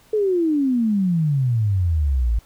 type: exponential sweep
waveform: sine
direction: down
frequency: 440 to 53.1 Hz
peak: -16 dBFS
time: 0.13-2.39 s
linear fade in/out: 5 ms
effects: pink hiss -54 dBFS RMS until 2.45 s